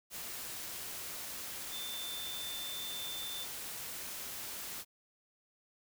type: tone in noise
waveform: sine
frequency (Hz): 3551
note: A7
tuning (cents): +15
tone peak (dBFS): -41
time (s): 1.7-3.47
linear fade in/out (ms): 50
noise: white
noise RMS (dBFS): -43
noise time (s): 0.1-4.85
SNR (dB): -1
effects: none